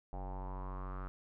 square tone with low-pass filter sweep, 46.78 Hz, F#1, 20 cents sharp, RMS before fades -42 dBFS, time 0.13-1.08 s, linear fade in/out 0 ms, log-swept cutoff 780 to 1300 Hz, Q 5.8, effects none

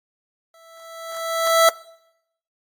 25% pulse tone with exponential growth, 659.3 Hz, E5, in tune, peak -6 dBFS, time 0.54-1.69 s, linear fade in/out 2 ms, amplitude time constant 250 ms, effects noise-tail reverb RT60 0.8 s tail -22 dB re dry + AAC 64 kbps

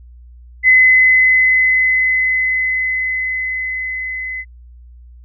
sine tone with level ramp, 2031 Hz, B6, 48 cents sharp, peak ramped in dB -5 to -22 dBFS, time 0.63-4.45 s, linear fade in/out 50 ms, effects added 60 Hz sine -37 dBFS peak until 5.24 s

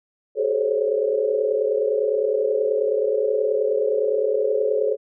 sine tone cluster, 392.6 / 431.1 / 512 / 531 / 561 Hz, G4 / A4 / C5 / C5 / C#5, +3 / -35 / -38 / +25 / +21 cents, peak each -28 / -21 / -30 / -25 / -26 dBFS, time 0.35-4.97 s, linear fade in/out 50 ms, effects none

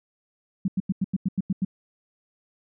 sine tone bursts, 190 Hz, F#3, 46 cents sharp, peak -20 dBFS, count 9, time 0.65-1.649 s, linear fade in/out 5 ms, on 31 ms, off 90 ms, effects none

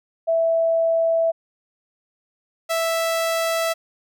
sine / sawtooth tone pair in turn, 659 / 659 Hz, E5 / E5, -1 / -1 cents, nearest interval unison, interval 0 cents, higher neither, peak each -16 dBFS, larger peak neither, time 0.27-1.32 / 2.69-3.74 s, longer neither, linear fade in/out 20 ms, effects none

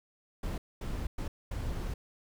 brown noise bursts at uneven times, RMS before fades -35 dBFS, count 4, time 0.43-0.58 / 0.81-1.07 / 1.18-1.28 / 1.51-1.94 s, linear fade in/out 5 ms, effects none

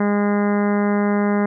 harmonic tone, 204.8 Hz, G#3, 24 cents flat, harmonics 1 / 2 / 3 / 4 / 5 / 6 / 7 / 8 / 9 / 10, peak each -17 / -23 / -27 / -29 / -31 / -33 / -34 / -35 / -36 / -37 dBFS, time 0-1.46 s, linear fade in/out 5 ms, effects none

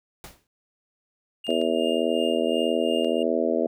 pink noise with exponential decay, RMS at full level -38 dBFS, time 0.24-0.47 s, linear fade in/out 1 ms, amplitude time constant 50 ms
triangle tone with tremolo, 2822 Hz, F7, 17 cents sharp, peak -28 dBFS, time 1.44-3.23 s, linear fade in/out 5 ms, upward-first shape triangle, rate 2.8 Hz, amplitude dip 75%
clicks, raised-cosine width 0.2 ms, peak -28 dBFS, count 4, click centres 1.468 / 1.505 / 1.615 / 3.046 s
harmonic tone, 81.7 Hz, E2, 15 cents flat, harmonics 3 / 4 / 5 / 6 / 7 / 8, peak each -28 / -28 / -28 / -28 / -28 / -28 dBFS, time 1.48-3.67 s, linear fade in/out 5 ms
effects none

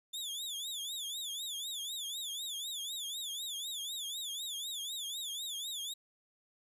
sawtooth tone with vibrato, 3520 Hz, A7, in tune, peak -35 dBFS, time 0.13-5.94 s, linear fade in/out 10 ms, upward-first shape triangle, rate 4 Hz, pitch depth 180 cents each way, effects resampled to 32000 Hz + 12-bit

